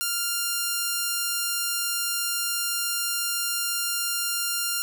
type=tone; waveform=5% pulse; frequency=1396.9 Hz; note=F6; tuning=in tune; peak=-13 dBFS; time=0.01-4.82 s; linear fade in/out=0 ms; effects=none